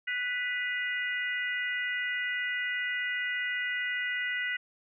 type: harmonic tone with a mistuned harmonic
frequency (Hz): 493.9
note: B4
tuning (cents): 0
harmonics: 3 / 4 / 5 / 6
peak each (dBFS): -35 / -31 / -42 / -40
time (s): 0.07-4.57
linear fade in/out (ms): 10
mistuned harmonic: 6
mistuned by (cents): -64
effects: none